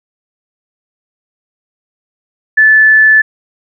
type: tone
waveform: sine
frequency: 1743 Hz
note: A6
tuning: 17 cents flat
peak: -3 dBFS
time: 2.57-3.22 s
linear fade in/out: 10 ms
effects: none